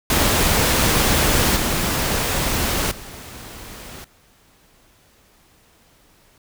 pink noise with level steps, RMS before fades -17 / -21 / -37 / -55 dBFS, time 0.1-6.38 s, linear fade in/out 2 ms, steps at 1.56 / 2.91 / 4.04 s, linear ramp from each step 5 ms, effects none

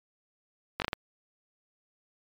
slowing click train, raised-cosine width 0.3 ms, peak -13 dBFS, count 5, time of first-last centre 0.8-0.931 s, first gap 19 ms, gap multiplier 1.38, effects MP3 96 kbps

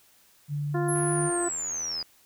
sine tone with pitch glide, 145.6 to 150.73 Hz, D3 to D3, -15 to +45 cents, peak -27 dBFS, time 0.48-1.31 s, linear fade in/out 50 ms, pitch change +60 cents, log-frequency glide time 0.68-1.16 s
harmonic tone, 348.9 Hz, F4, 2 cents flat, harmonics 1 / 2 / 3 / 4 / 5, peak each -27 / -33 / -37 / -39 / -41 dBFS, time 0.74-1.49 s, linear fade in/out 10 ms
sine linear sweep, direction down, 11175 to 4836 Hz, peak -29 dBFS, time 0.88-2.03 s, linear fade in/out 10 ms
click train, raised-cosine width 0.5 ms, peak -30 dBFS, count 88, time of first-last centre 0.96-2.027 s, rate 81.5 Hz
effects white hiss -60 dBFS RMS until 2.25 s

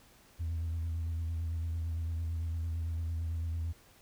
sine tone with vibrato, 82.41 Hz, E2, in tune, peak -30 dBFS, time 0.39-3.73 s, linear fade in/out 20 ms, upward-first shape sine, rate 8.9 Hz, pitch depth 34 cents each way, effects tanh soft clip ceiling -30 dBFS + pink hiss -61 dBFS RMS until 4.01 s

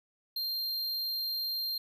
square tone, 4186 Hz, C8, in tune, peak -32 dBFS, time 0.36-1.78 s, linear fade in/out 5 ms, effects none

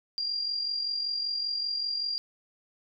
sine tone with amplitude modulation, 4777 Hz, D8, 29 cents sharp, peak -26 dBFS, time 0.18-2.18 s, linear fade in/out 0 ms, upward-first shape sine, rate 45.2 Hz, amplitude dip 50%, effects none

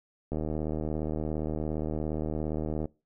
click train, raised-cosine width 2 ms, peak -19 dBFS, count 197, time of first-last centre 0.32-2.856 s, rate 77.3 Hz, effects noise-tail reverb RT60 0.3 s tail -23 dB re dry

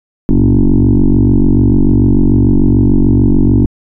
sine tone with frequency modulation, 118.3 Hz, A#2, 26 cents sharp, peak -4 dBFS, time 0.29-3.66 s, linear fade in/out 0 ms, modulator 46.8 Hz, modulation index 4.3, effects tanh soft clip ceiling -1 dBFS

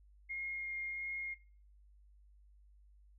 sine tone with vibrato, 2137 Hz, C7, 36 cents sharp, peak -38 dBFS, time 0.29-1.35 s, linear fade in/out 20 ms, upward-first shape sine, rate 1.5 Hz, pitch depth 8 cents each way, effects noise-tail reverb RT60 0.5 s tail -20 dB re dry + added 50 Hz sine -60 dBFS peak until 3.18 s

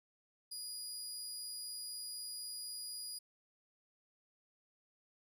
25% pulse tone, 4892 Hz, D#8, 30 cents flat, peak -38 dBFS, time 0.51-3.19 s, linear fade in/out 10 ms, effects none

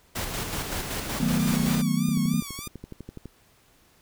pink noise with tremolo, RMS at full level -30 dBFS, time 0.15-1.82 s, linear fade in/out 10 ms, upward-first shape square, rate 5.3 Hz, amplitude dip 35%
sine chord, B dominant seventh, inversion first, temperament equal, 155.56 / 185 / 220 / 246.9 Hz, D#3 / F#3 / A3 / B3, 0 / 0 / 0 / 0 cents, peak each -27 dBFS, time 1.2-2.41 s, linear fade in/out 5 ms
5% pulse tone with vibrato, 1150 Hz, D6, 37 cents flat, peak -24 dBFS, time 1.39-2.68 s, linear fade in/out 5 ms, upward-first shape sine, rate 3.3 Hz, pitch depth 89 cents each way
click train, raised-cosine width 3 ms, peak -25 dBFS, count 15, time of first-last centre 2.09-3.257 s, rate 12 Hz
effects pink hiss -60 dBFS RMS until 4.01 s

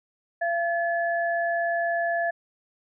sine tone pair together, 682 / 1718.5 Hz, F5 / A6, -41 / -41 cents, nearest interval octave + major third, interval 1600 cents, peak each -24 / -28 dBFS, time 0.41-2.31 s, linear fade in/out 10 ms, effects none

